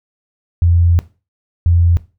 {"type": "tone pair in turn", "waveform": "sine", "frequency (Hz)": [85.7, 85.7], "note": ["F2", "F2"], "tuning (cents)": [-32, -32], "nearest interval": "unison", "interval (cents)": 0, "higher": "neither", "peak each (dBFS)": -8, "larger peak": "neither", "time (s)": [[0.62, 0.99], [1.66, 1.97]], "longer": "first", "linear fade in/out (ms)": 0, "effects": ["noise-tail reverb RT60 0.3 s tail -17 dB re dry"]}